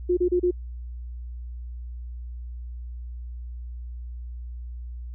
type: tone bursts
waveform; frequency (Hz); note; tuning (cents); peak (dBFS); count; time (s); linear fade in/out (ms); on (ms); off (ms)
sine; 356.9; F4; +38; -18; 4; 0.09-0.511; 10; 82; 31
effects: added 60 Hz sine -33 dBFS peak until 5.14 s